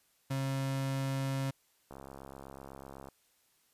35% pulse tone, 135.2 Hz, C#3, 43 cents flat, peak -30 dBFS, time 0.3-1.51 s, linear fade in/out 10 ms
click train, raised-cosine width 1 ms, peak -33 dBFS, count 81, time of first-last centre 1.91-3.086 s, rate 68 Hz
effects white hiss -71 dBFS RMS until 3.73 s + resampled to 32000 Hz

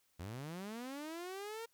sawtooth linear sweep, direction up, 80.1 to 466.2 Hz, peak -39 dBFS, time 0.19-1.66 s, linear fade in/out 10 ms, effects white hiss -75 dBFS RMS until 1.73 s

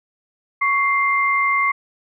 sine tone pair together, 1114 / 2096 Hz, C#6 / C7, +8 / +2 cents, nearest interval major seventh, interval 1094 cents, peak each -18 dBFS, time 0.61-1.72 s, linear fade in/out 10 ms, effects none

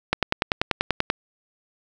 click train, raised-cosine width 0.3 ms, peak -3 dBFS, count 11, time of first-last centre 0.13-1.101 s, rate 10.3 Hz, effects none

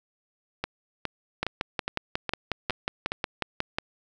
two click trains, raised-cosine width 0.3 ms, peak -12 / -10 dBFS, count 7 / 14, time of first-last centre 0.64-3.119 / 1.43-3.785 s, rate 2.42 / 5.52 Hz, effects none

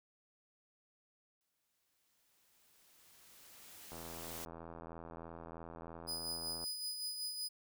white noise with exponential growth, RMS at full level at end -46 dBFS, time 1.41-4.45 s, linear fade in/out 0 ms, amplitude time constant 660 ms
click train, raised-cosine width 1 ms, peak -35 dBFS, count 227, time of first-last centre 3.92-6.64 s, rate 83.1 Hz
sawtooth tone with tremolo, 4978 Hz, D#8, in tune, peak -35 dBFS, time 6.07-7.49 s, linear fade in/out 20 ms, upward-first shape sine, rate 5.3 Hz, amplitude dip 45%
effects none

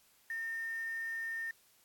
sine tone with quantisation, 1819 Hz, A#6, 43 cents flat, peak -36 dBFS, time 0.3-1.51 s, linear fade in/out 2 ms, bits 9, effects white hiss -67 dBFS RMS until 1.84 s + AAC 64 kbps

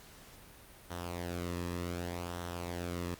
sawtooth tone with flanger, 87.31 Hz, F2, in tune, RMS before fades -39 dBFS, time 0.9-3.15 s, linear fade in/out 10 ms, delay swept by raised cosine 0.42 to 1.37 ms, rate 0.66 Hz, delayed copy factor -0.6, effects pink hiss -55 dBFS RMS until 3.19 s + Opus 48 kbps

